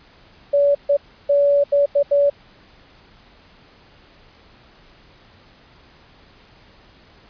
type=tone bursts at uneven times; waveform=sine; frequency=570 Hz; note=C#5; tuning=48 cents sharp; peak=-12 dBFS; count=6; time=0.53-0.75 / 0.89-0.97 / 1.29-1.64 / 1.72-1.86 / 1.95-2.03 / 2.11-2.3 s; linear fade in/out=10 ms; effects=pink hiss -50 dBFS RMS until 7.29 s + resampled to 11025 Hz